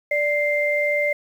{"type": "tone pair together", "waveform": "sine", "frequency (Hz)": [587.3, 2093], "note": ["D5", "C7"], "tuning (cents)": [0, 0], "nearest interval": "octave + minor seventh", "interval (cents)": 2200, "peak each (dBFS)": -21, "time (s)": [0.11, 1.13], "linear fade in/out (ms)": 5, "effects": ["8-bit"]}